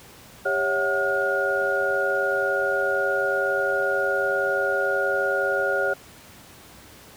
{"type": "tone cluster", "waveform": "sine", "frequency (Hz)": [398, 553, 652, 743, 1431], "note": ["G4", "C#5", "E5", "F#5", "F6"], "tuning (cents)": [26, -4, -19, 7, 42], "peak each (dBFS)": [-28, -25, -32, -31, -24], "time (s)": [0.45, 5.94], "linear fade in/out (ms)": 10, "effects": ["pink hiss -47 dBFS RMS until 7.16 s", "high-pass 60 Hz 12 dB/octave"]}